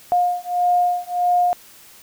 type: beating tone pair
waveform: sine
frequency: 711 / 712.6 Hz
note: F5 / F5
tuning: +31 / +35 cents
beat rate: 1.6 Hz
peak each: -19 dBFS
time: 0.12-1.53 s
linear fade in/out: 0 ms
effects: white hiss -46 dBFS RMS until 2.02 s